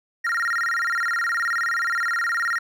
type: tone with vibrato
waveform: triangle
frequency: 1609 Hz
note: G6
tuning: 45 cents sharp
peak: -19 dBFS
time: 0.24-2.59 s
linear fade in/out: 10 ms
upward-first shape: square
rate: 19 Hz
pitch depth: 260 cents each way
effects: none